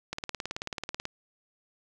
click train, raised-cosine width 0.2 ms, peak -16 dBFS, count 18, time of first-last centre 0.13-1.054 s, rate 18.4 Hz, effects none

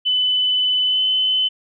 sine tone with pitch glide, 3007 to 3035 Hz, F#7 to F#7, +27 to +43 cents, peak -15 dBFS, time 0.05-1.49 s, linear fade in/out 20 ms, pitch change +16 cents, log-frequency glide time 0.85-1.02 s, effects none

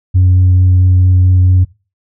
sine tone with vibrato, 91.6 Hz, F#2, 17 cents flat, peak -3 dBFS, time 0.14-1.65 s, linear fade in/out 20 ms, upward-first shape sine, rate 4.5 Hz, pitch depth 9 cents each way, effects noise-tail reverb RT60 0.3 s tail -20 dB re dry + tanh soft clip ceiling -3 dBFS

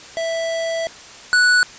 square tone pair in turn, 659.3 / 1476.8 Hz, E5 / F#6, 0 / -4 cents, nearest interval octave + major second, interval 1396 cents, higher second, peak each -21 / -12 dBFS, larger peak second, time 0.17-0.87 / 1.33-1.63 s, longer first, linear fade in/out 0 ms, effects white hiss -39 dBFS RMS until 1.78 s + resampled to 16000 Hz

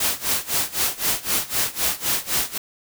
white noise with tremolo, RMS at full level -20 dBFS, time 0-2.58 s, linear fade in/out 5 ms, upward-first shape sine, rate 3.9 Hz, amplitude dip 90%, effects none

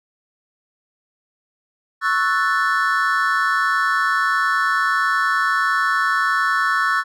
triangle chord, F# minor seventh, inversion second, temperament equal, 1108.7 / 1318.5 / 1480 / 1760 Hz, C#6 / E6 / F#6 / A6, 0 / 0 / 0 / 0 cents, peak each -20 dBFS, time 2.01-7.04 s, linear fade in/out 50 ms, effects none

